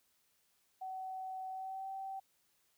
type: tone with pitch glide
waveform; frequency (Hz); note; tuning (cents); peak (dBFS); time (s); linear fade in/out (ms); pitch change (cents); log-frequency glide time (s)
sine; 755 to 772.6; F#5 to G5; +35 to -25; -40; 0.81-2.2; 10; +40; 1.49-1.89
effects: white hiss -75 dBFS RMS until 2.77 s